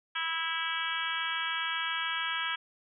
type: harmonic tone with a mistuned harmonic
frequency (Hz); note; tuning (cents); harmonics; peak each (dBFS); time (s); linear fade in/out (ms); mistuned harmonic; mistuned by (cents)
327.2; E4; -13; 3 / 4 / 5 / 6 / 7 / 8 / 9 / 10; -40 / -37 / -35 / -43 / -38 / -43 / -40 / -37; 0.15-2.56; 10; 8; +17
effects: none